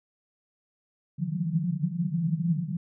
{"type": "band-pass noise", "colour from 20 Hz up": "white", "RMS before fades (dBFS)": -28, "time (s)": [1.18, 2.77], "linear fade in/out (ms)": 5, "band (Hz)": [150, 180], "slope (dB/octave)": 96, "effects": []}